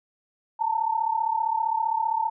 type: tone pair together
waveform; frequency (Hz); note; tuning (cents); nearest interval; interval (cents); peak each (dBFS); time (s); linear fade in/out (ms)
sine; 880 / 915.3; A5 / A#5; 0 / -32; minor second; 68; -25; 0.59-2.3; 20
effects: none